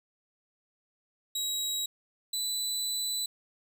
25% pulse tone pair in turn, 3849 / 3982 Hz, B7 / B7, -45 / +14 cents, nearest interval minor second, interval 59 cents, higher second, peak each -26 dBFS, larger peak neither, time 1.35-1.86 / 2.33-3.26 s, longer second, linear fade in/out 5 ms, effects none

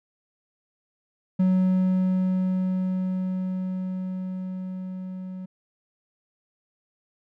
triangle tone with level ramp, 185.7 Hz, F#3, 7 cents sharp, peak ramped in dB -15 to -31 dBFS, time 1.39-5.46 s, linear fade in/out 10 ms, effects none

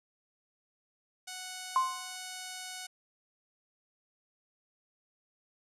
5% pulse tone, 739 Hz, F#5, 2 cents flat, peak -29 dBFS, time 1.27-2.87 s, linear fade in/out 10 ms
sine tone with exponential decay, 1046.5 Hz, C6, in tune, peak -21 dBFS, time 1.76-2.16 s, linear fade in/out 1 ms, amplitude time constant 86 ms
effects resampled to 32000 Hz

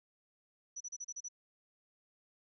sine tone bursts, 5920 Hz, F#8, in tune, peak -40 dBFS, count 7, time 0.76-1.286 s, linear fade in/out 10 ms, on 46 ms, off 34 ms, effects none

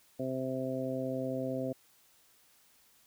harmonic tone, 130.81 Hz, C3, in tune, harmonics 1 / 2 / 3 / 4 / 5, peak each -41 / -36 / -42 / -37 / -40 dBFS, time 0.19-1.73 s, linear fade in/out 10 ms, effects white hiss -65 dBFS RMS until 3.06 s

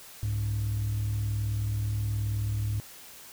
sine tone pair together, 65.7 / 104.5 Hz, C2 / G#2, +8 / +11 cents, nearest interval minor sixth, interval 803 cents, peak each -33 / -25 dBFS, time 0.23-2.8 s, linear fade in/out 0 ms, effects tanh soft clip ceiling -24 dBFS + white hiss -48 dBFS RMS until 3.32 s

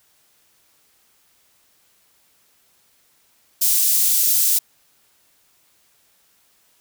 white high-pass noise, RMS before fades -17 dBFS, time 3.61-4.59 s, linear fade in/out 10 ms, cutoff 6100 Hz, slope 12 dB/octave, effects white hiss -60 dBFS RMS until 6.8 s

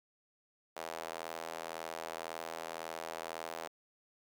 sawtooth tone with high-pass filter, 81.9 Hz, E2, 11 cents flat, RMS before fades -43 dBFS, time 0.76-3.68 s, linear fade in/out 10 ms, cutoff 630 Hz, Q 1.6, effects none

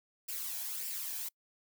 blue noise with flanger, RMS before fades -39 dBFS, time 0.28-1.29 s, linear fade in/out 10 ms, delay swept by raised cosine 0.39 to 1.25 ms, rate 1.7 Hz, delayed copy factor +0.5, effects noise-tail reverb RT60 0.1 s tail -26 dB re dry

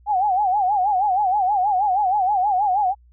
sine tone with vibrato, 784 Hz, G5, in tune, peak -16 dBFS, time 0.06-2.95 s, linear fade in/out 50 ms, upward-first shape sine, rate 6.3 Hz, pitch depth 140 cents each way, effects added 60 Hz sine -49 dBFS peak until 3.12 s

